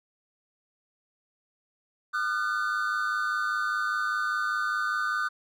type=tone cluster; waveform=triangle; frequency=1209 / 1402 / 1507 Hz; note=D6 / F6 / F#6; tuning=+50 / +6 / +31 cents; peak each=-28 / -32 / -27 dBFS; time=2.13-5.29 s; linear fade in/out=20 ms; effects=none